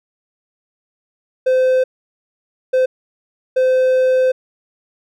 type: tone bursts at uneven times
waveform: triangle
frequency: 515 Hz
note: C5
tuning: 28 cents flat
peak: -9 dBFS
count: 3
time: 1.46-1.84 / 2.73-2.86 / 3.56-4.32 s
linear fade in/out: 10 ms
effects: none

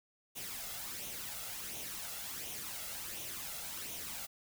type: noise with flanger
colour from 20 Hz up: white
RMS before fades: -43 dBFS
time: 0.35-4.27 s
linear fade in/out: 20 ms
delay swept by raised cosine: 0.31 to 1.51 ms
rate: 1.4 Hz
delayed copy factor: +0.55
effects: none

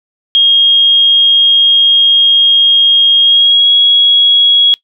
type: tone with pitch glide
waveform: sine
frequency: 3252 to 3322 Hz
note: G#7 to G#7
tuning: -37 to 0 cents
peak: -4 dBFS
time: 0.35-4.74 s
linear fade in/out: 0 ms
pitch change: +37 cents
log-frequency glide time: 3.21-3.72 s
effects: noise-tail reverb RT60 0.1 s tail -22 dB re dry

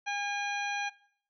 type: harmonic tone with a mistuned harmonic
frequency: 812 Hz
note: G#5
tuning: 39 cents flat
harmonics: 1 / 2 / 3 / 4 / 5 / 7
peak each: -34 / -36 / -36 / -45 / -46 / -46 dBFS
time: 0.06-0.9 s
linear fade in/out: 20 ms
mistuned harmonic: 7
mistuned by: +67 cents
effects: noise-tail reverb RT60 0.6 s tail -20 dB re dry

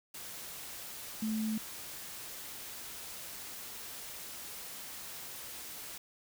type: tone in noise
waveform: sine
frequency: 218.5 Hz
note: A3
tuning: 12 cents flat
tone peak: -31 dBFS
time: 1.22-1.58 s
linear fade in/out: 5 ms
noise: white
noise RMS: -45 dBFS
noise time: 0.14-5.98 s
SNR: +11 dB
effects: none

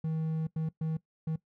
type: tone bursts at uneven times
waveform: triangle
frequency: 159.2 Hz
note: D#3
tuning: 40 cents sharp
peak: -27 dBFS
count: 4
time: 0.04-0.47 / 0.56-0.69 / 0.81-0.97 / 1.27-1.36 s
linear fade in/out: 5 ms
effects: noise-tail reverb RT60 0.1 s tail -19 dB re dry

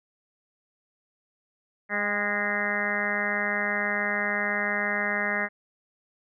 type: harmonic tone with a mistuned harmonic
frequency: 206.1 Hz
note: G#3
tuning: 13 cents flat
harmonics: 1 / 2 / 3 / 4 / 5 / 6 / 7 / 8 / 9 / 10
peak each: -35 / -38 / -34 / -37 / -40 / -37 / -36 / -32 / -29 / -32 dBFS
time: 1.89-5.49 s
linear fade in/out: 50 ms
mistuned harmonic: 4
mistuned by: -39 cents
effects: none

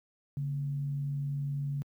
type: tone with frequency modulation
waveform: sine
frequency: 142 Hz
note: C#3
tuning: 42 cents sharp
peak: -30 dBFS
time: 0.37-1.82 s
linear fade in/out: 0 ms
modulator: 92 Hz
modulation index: 0.2
effects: high-pass 80 Hz 12 dB/octave + 11-bit

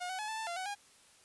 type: tone with pitch steps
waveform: sawtooth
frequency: 718 / 750 / 852 / 879 / 886 / 690 / 749 / 814 Hz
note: F5 / F#5 / G#5 / A5 / A5 / F5 / F#5 / G#5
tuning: +48 / +23 / +44 / -2 / +12 / -21 / +21 / -35 cents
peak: -33 dBFS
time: 0-0.752 s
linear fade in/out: 20 ms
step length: 94 ms
effects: white hiss -62 dBFS RMS until 1.24 s + resampled to 24000 Hz

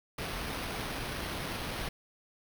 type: noise with sample-and-hold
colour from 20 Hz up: pink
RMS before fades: -37 dBFS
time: 0.18-1.89 s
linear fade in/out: 5 ms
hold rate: 7350 Hz
effects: none

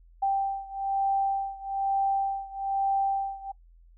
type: beating tone pair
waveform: sine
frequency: 784 / 785.1 Hz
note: G5 / G5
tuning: 0 / +2 cents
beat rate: 1.1 Hz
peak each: -27 / -29 dBFS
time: 0.22-3.52 s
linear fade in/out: 10 ms
effects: noise-tail reverb RT60 0.1 s tail -21 dB re dry + added 42 Hz sine -52 dBFS peak until 3.97 s

